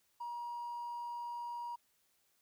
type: tone with hard clipping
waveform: triangle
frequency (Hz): 953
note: A#5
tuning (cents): +38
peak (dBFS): -40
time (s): 0.2-1.76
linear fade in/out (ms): 10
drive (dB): 4
effects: white hiss -75 dBFS RMS until 2.41 s